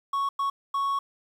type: tone bursts at uneven times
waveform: triangle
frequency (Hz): 1108.7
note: C#6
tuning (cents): 0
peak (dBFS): -22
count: 3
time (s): 0.13-0.29 / 0.39-0.5 / 0.74-0.99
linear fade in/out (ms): 5
effects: 9-bit